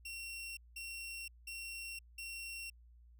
sawtooth tone bursts, 2730 Hz, F7, 40 cents flat, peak -40 dBFS, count 4, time 0.05-2.7 s, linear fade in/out 5 ms, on 520 ms, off 190 ms, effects added 59 Hz sine -58 dBFS peak until 3.19 s

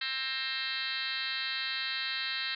sine tone with frequency modulation, 2918 Hz, F#7, 25 cents flat, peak -31 dBFS, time 0.01-2.55 s, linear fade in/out 5 ms, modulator 266 Hz, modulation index 5.4, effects none

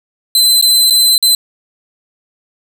sawtooth tone with dropouts, 4054 Hz, B7, 45 cents sharp, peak -4 dBFS, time 0.35-1.35 s, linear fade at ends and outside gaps 2 ms, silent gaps 0.613-0.624 / 0.9-0.906 / 1.18-1.226 s, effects none

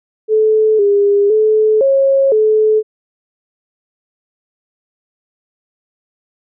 sine tone with pitch steps, 434.3 / 404.7 / 432.4 / 544 / 432.2 Hz, A4 / G#4 / A4 / C#5 / A4, -23 / -45 / -30 / -33 / -31 cents, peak -8 dBFS, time 0.28-2.83 s, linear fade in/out 50 ms, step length 510 ms, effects none

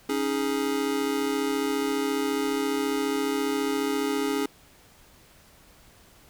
square chord, C# suspended second, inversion none, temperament just, 277.2 / 311.8 / 415.8 Hz, C#4 / D#4 / G#4, 0 / +4 / +2 cents, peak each -29 / -32 / -29 dBFS, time 0.09-4.46 s, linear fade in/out 5 ms, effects pink hiss -55 dBFS RMS until 6.29 s

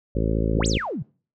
harmonic tone, 54.8 Hz, A1, 6 cents flat, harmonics 1 / 2 / 3 / 4 / 5 / 6 / 7 / 8 / 9 / 10, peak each -24 / -27 / -29 / -30 / -31 / -32 / -32 / -33 / -34 / -34 dBFS, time 0.15-0.78 s, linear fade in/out 5 ms
sine exponential two-way sweep, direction up then down, 77.78 to 8400 to 114.8 Hz, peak -26 dBFS, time 0.54-1.03 s, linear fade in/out 10 ms, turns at 0.67 s
effects noise-tail reverb RT60 0.4 s tail -23 dB re dry

